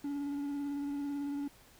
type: tone with vibrato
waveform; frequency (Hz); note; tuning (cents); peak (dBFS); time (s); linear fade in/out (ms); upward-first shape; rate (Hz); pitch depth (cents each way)
triangle; 284.7; C#4; +46; -32; 0.04-1.48; 5; sine; 18; 22
effects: pink hiss -60 dBFS RMS until 1.79 s